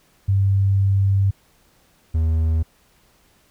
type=tone pair in turn; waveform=sine / triangle; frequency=98 / 80.28 Hz; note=G2 / E2; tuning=0 / -45 cents; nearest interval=minor third; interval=345 cents; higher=first; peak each=-14 dBFS; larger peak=neither; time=0.28-1.31 / 2.14-2.63 s; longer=first; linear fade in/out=10 ms; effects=pink hiss -58 dBFS RMS until 3.5 s